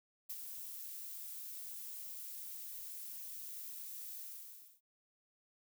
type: noise with ADSR envelope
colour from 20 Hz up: violet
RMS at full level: -41 dBFS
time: 0.29-4.81 s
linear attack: 16 ms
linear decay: 39 ms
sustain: -6 dB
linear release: 610 ms
effects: none